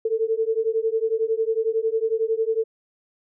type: beating tone pair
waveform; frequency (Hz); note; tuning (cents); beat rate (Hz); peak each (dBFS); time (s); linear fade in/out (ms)
sine; 441.4 / 452.4; A4 / A4; +5 / +48; 11; -23; 0.05-2.64; 5
effects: none